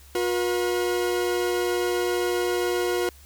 40% pulse tone pair together, 359.1 / 481.3 Hz, F4 / B4, +48 / -45 cents, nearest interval perfect fourth, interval 507 cents, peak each -23 / -27 dBFS, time 0.15-3.09 s, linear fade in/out 2 ms, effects added 69 Hz sine -48 dBFS peak until 3.25 s + white hiss -53 dBFS RMS until 3.25 s

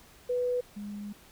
sine tone pair in turn, 493.9 / 205.4 Hz, B4 / G#3, 0 / -19 cents, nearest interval octave + minor third, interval 1519 cents, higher first, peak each -26 / -36 dBFS, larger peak first, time 0.29-0.61 / 0.76-1.13 s, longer second, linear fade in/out 10 ms, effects pink hiss -56 dBFS RMS until 1.31 s

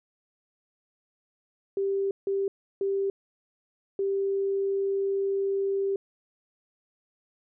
sine tone bursts at uneven times, 392.9 Hz, G4, 4 cents sharp, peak -24 dBFS, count 4, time 1.77-2.11 / 2.27-2.48 / 2.81-3.1 / 3.99-5.96 s, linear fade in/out 2 ms, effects none

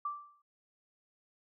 sine tone with exponential decay, 1170 Hz, D6, 7 cents flat, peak -31 dBFS, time 0.05-0.42 s, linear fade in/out 5 ms, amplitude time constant 80 ms, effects none

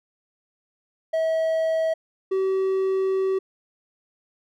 triangle tone pair in turn, 645 / 382.1 Hz, E5 / G4, -38 / -44 cents, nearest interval major sixth, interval 906 cents, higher first, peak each -18 dBFS, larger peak neither, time 1.13-1.94 / 2.31-3.39 s, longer second, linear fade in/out 10 ms, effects none

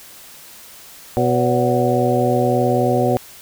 harmonic tone with a mistuned harmonic, 123.47 Hz, B2, in tune, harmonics 1 / 2 / 3 / 4 / 5 / 6, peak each -21 / -21 / -21 / -21 / -21 / -21 dBFS, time 1.17-3.17 s, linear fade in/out 0 ms, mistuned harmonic 5, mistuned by -130 cents, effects white hiss -41 dBFS RMS until 3.41 s

